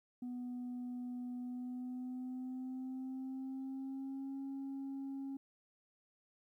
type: tone with pitch glide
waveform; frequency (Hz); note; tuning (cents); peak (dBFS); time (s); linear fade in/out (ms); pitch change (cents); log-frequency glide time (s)
sine; 246.9 to 272.4; B3 to C#4; 0 to -30; -38; 0.22-5.37; 5; +170; 1.38-4.39
effects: tanh soft clip ceiling -39 dBFS + 13-bit